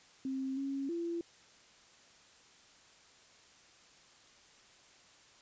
sine tone with pitch steps, 265.7 / 274.2 / 339.4 Hz, C4 / C#4 / F4, +27 / -19 / -49 cents, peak -34 dBFS, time 0.25-1.21 s, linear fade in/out 2 ms, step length 320 ms, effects white hiss -61 dBFS RMS until 5.41 s + resampled to 16000 Hz

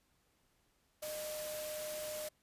sine tone in noise, 611 Hz, D#5, 32 cents flat, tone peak -41 dBFS, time 1.02-2.29 s, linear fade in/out 10 ms, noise white, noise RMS -45 dBFS, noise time 1.02-2.29 s, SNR +1 dB, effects pink hiss -75 dBFS RMS until 2.42 s + resampled to 32000 Hz

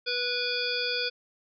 harmonic tone with a mistuned harmonic, 490 Hz, B4, 14 cents flat, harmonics 1 / 3 / 5 / 7 / 9 / 10, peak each -34 / -34 / -34 / -34 / -34 / -34 dBFS, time 0.06-1.1 s, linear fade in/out 20 ms, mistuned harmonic 9, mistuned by +35 cents, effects none

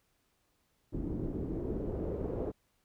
pink noise with low-pass filter sweep, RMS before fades -36 dBFS, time 0.92-2.52 s, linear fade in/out 20 ms, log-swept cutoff 290 to 490 Hz, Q 2.5, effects pink hiss -75 dBFS RMS until 2.84 s

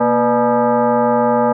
sine tone with frequency modulation, 128 Hz, C3, 38 cents flat, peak -11 dBFS, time 0-1.53 s, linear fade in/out 10 ms, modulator 363 Hz, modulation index 2.6, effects none

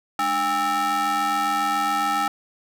square ring-modulated tone, 254.1 Hz, B3, 49 cents sharp, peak -18 dBFS, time 0.19-2.28 s, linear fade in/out 2 ms, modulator 1060 Hz, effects none

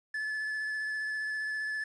triangle tone with vibrato, 1729 Hz, A6, 31 cents flat, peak -30 dBFS, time 0.14-1.84 s, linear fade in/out 5 ms, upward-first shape sine, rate 15 Hz, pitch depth 12 cents each way, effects resampled to 24000 Hz + 10-bit

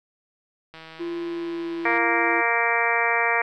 click train, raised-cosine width 0.3 ms, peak -26 dBFS, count 200, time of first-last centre 0.74-1.976 s, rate 161 Hz
triangle tone with pitch glide, 342.3 to 337 Hz, F4 to E4, -35 to +38 cents, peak -25 dBFS, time 0.99-2.42 s, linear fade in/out 20 ms, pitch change -27 cents, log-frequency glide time 1.23-1.77 s
harmonic tone, 233.1 Hz, A#3, in tune, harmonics 2 / 3 / 4 / 5 / 6 / 7 / 8 / 9 / 10, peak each -29 / -28 / -27 / -29 / -31 / -30 / -25 / -29 / -26 dBFS, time 1.85-3.42 s, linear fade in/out 5 ms
effects none

